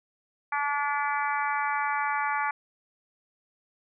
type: harmonic tone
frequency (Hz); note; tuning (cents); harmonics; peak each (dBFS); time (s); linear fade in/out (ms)
288.2; D4; -33; 3 / 4 / 5 / 6 / 7 / 8; -29 / -31 / -33 / -35 / -36 / -37; 0.52-2.51; 5
effects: none